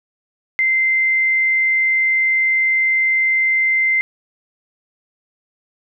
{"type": "tone", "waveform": "sine", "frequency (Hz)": 2080, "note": "C7", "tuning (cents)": -11, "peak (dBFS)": -13, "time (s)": [0.59, 4.01], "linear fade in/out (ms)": 0, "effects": []}